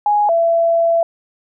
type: tone pair in turn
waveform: sine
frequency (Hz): 830.6 / 670.2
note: G#5 / E5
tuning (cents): 0 / +29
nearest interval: major third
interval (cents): 371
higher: first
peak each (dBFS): -11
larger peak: neither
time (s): 0.06-0.29 / 0.29-1.03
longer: second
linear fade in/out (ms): 2
effects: none